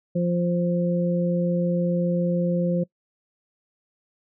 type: harmonic tone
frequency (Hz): 174.61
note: F3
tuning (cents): 0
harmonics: 1 / 2 / 3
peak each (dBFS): -21 / -31 / -26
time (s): 0.15-2.84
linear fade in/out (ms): 10
effects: noise-tail reverb RT60 0.1 s tail -23 dB re dry